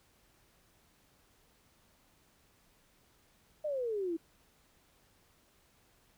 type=exponential sweep; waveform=sine; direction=down; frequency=623 to 320 Hz; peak=-32 dBFS; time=3.64-4.17 s; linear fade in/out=10 ms; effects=pink hiss -68 dBFS RMS until 6.17 s